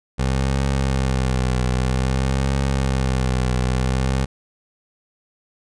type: tone with vibrato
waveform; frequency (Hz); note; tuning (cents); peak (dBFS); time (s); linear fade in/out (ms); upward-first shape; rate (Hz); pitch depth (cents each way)
20% pulse; 65.2; C2; -5; -13; 0.18-4.26; 20; triangle; 0.52; 73
effects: resampled to 22050 Hz